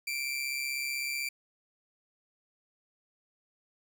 sawtooth tone with amplitude modulation, 2349 Hz, D7, in tune, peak -26 dBFS, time 0.07-1.29 s, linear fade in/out 5 ms, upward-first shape sine, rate 136 Hz, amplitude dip 55%, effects none

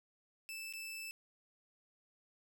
sawtooth tone with dropouts, 2637 Hz, E7, in tune, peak -40 dBFS, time 0.49-1.11 s, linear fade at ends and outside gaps 0 ms, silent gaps 0.726-0.736 s, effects none

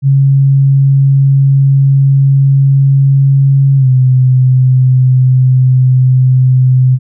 sine tone with pitch glide, 137.1 to 128.66 Hz, C#3 to C3, -19 to -29 cents, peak -4 dBFS, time 0.02-6.99 s, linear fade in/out 50 ms, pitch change -110 cents, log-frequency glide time 3.77-3.88 s, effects none

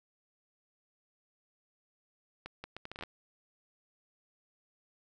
accelerating click train, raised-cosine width 0.3 ms, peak -26 dBFS, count 10, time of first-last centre 2.46-3.036 s, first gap 180 ms, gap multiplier 0.7, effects none

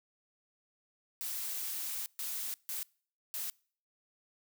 blue noise bursts at uneven times, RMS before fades -38 dBFS, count 4, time 1.21-2.06 / 2.19-2.54 / 2.69-2.83 / 3.34-3.5 s, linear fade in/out 0 ms, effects noise-tail reverb RT60 0.5 s tail -26 dB re dry

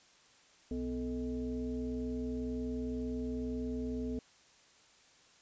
sine tone with frequency modulation, 251 Hz, B3, 28 cents sharp, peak -34 dBFS, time 0.71-4.19 s, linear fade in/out 2 ms, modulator 188 Hz, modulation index 0.94, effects white hiss -63 dBFS RMS until 5.41 s + resampled to 16000 Hz

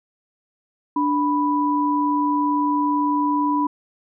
sine tone pair together, 293.7 / 987.8 Hz, D4 / B5, 0 / 0 cents, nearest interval octave + major sixth, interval 2100 cents, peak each -20 dBFS, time 0.96-3.67 s, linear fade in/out 5 ms, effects none

